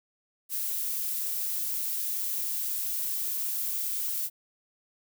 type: noise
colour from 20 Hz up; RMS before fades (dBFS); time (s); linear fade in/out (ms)
violet; -31; 0.49-4.3; 50
effects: none